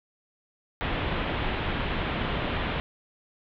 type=low-pass noise; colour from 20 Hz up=pink; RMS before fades=-29 dBFS; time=0.81-2.8 s; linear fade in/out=0 ms; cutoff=3500 Hz; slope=48 dB/octave; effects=none